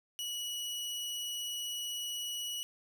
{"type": "tone", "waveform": "sawtooth", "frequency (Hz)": 2929, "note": "F#7", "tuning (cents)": -18, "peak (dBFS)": -33, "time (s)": [0.19, 2.63], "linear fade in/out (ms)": 0, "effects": ["11-bit"]}